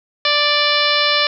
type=harmonic tone; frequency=587.3 Hz; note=D5; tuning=in tune; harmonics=1 / 2 / 3 / 4 / 5 / 6 / 7 / 8 / 9; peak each=-22 / -21 / -22 / -21 / -22 / -21 / -21 / -26 / -24 dBFS; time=0.25-1.27 s; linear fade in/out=2 ms; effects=none